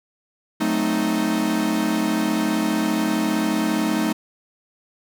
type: chord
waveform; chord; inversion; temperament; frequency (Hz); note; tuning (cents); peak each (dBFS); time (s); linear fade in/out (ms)
45% pulse; F# diminished seventh; none; equal with one note detuned; 185 / 220 / 259.8 / 311.1; F#3 / A3 / C4 / Eb4; 0 / 0 / -12 / 0; -29 / -23 / -28 / -23; 0.6-4.13; 10
effects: none